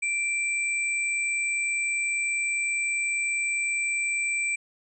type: tone pair together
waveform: sine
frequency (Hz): 2349 / 8035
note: D7 / B8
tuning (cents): 0 / +29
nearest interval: octave + major sixth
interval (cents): 2129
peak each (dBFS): -25 / -32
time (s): 0.02-4.56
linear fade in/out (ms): 10
effects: none